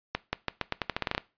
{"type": "accelerating click train", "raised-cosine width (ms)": 0.3, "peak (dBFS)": -11, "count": 13, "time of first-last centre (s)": [0.15, 1.179], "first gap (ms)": 180, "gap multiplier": 0.85, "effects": ["noise-tail reverb RT60 0.3 s tail -20 dB re dry", "resampled to 11025 Hz"]}